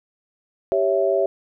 sine chord, C# diminished, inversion second, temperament equal, 392 / 554.4 / 659.3 Hz, G4 / C#5 / E5, 0 / 0 / 0 cents, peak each -21 dBFS, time 0.72-1.26 s, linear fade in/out 0 ms, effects none

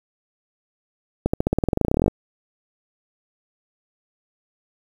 accelerating click train, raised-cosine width 2 ms, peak -5 dBFS, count 21, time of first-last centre 1.26-2.08 s, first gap 75 ms, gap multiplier 0.93, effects 7-bit

